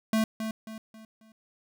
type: tone with echo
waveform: square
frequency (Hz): 220.2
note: A3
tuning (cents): +2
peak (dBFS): -23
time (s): 0.13-0.24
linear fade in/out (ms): 2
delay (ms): 270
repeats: 4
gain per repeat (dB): -8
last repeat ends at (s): 1.32
effects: none